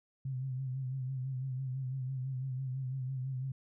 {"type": "tone with vibrato", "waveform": "sine", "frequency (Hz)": 130.81, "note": "C3", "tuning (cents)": 0, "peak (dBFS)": -34, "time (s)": [0.25, 3.52], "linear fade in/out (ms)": 5, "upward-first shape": "sine", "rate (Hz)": 6, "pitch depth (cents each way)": 56, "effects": []}